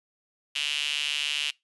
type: tone with high-pass filter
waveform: sawtooth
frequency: 146.83 Hz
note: D3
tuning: in tune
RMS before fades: -29 dBFS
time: 0.55-1.51 s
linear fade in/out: 10 ms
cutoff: 2900 Hz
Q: 5.8
effects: noise-tail reverb RT60 0.2 s tail -24 dB re dry + resampled to 24000 Hz